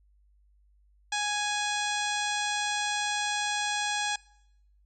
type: harmonic tone with a mistuned harmonic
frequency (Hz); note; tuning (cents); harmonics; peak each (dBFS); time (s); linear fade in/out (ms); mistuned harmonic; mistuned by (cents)
830; G#5; -1; 1 / 2 / 3 / 4 / 5 / 6 / 7 / 8 / 9 / 10; -32 / -33 / -36 / -35 / -39 / -42 / -39 / -43 / -39 / -45; 1.12-4.16; 5; 4; +22
effects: noise-tail reverb RT60 0.8 s tail -23 dB re dry + added 50 Hz sine -60 dBFS peak until 4.85 s